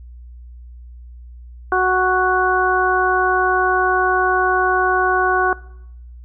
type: harmonic tone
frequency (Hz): 370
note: F#4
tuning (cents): 0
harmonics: 1 / 2 / 3 / 4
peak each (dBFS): -19 / -19 / -19 / -19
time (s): 1.72-5.53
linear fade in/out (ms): 2
effects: noise-tail reverb RT60 0.8 s tail -21 dB re dry + added 60 Hz sine -35 dBFS peak until 6.24 s